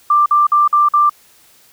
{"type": "tone bursts", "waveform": "sine", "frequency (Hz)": 1182, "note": "D6", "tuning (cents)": 11, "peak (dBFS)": -8, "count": 5, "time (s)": [0.1, 1.096], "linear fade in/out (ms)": 5, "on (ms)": 160, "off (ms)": 49, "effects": ["white hiss -49 dBFS RMS until 1.72 s"]}